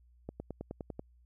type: accelerating click train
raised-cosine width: 2 ms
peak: -26 dBFS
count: 8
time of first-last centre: 0.29-0.994 s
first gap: 110 ms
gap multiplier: 0.97
effects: added 60 Hz sine -60 dBFS peak until 1.25 s